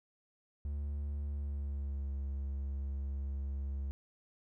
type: tone with pitch glide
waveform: triangle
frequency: 72 to 68.87 Hz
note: D2 to C#2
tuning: -34 to -11 cents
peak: -33 dBFS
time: 0.65-3.91 s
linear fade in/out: 0 ms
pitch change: -77 cents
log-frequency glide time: 1.25-2.13 s
effects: none